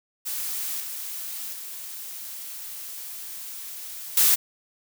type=noise with level steps; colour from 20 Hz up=blue; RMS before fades=-30 / -34 / -37 / -18 dBFS; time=0.25-4.36 s; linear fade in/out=20 ms; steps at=0.8 / 1.53 / 4.17 s; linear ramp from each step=2 ms; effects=none